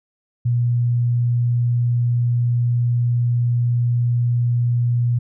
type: tone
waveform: sine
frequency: 120.4 Hz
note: B2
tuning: 44 cents flat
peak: -15 dBFS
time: 0.45-5.19 s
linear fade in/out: 10 ms
effects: none